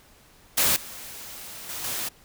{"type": "noise with level steps", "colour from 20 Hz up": "white", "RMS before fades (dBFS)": [-21, -40, -34, -30], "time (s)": [0.57, 2.09], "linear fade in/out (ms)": 10, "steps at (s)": [0.76, 1.69, 1.84], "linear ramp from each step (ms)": 2, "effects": ["pink hiss -55 dBFS RMS until 2.24 s"]}